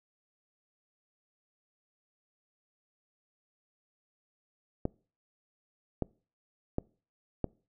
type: clicks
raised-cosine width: 2 ms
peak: -16 dBFS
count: 4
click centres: 4.854 / 6.023 / 6.784 / 7.443 s
effects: noise-tail reverb RT60 0.4 s tail -25 dB re dry